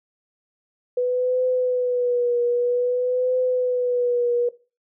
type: tone with vibrato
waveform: sine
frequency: 493.9 Hz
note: B4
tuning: in tune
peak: -18 dBFS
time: 0.97-4.49 s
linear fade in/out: 5 ms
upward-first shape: triangle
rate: 0.52 Hz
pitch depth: 51 cents each way
effects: noise-tail reverb RT60 0.3 s tail -17 dB re dry